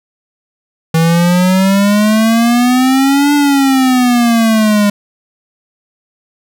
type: exponential two-way sweep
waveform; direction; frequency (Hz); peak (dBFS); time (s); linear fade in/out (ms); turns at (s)
square; up then down; 161.2 to 291.8 to 203.1; -8; 0.94-4.9; 5; 3.34
effects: none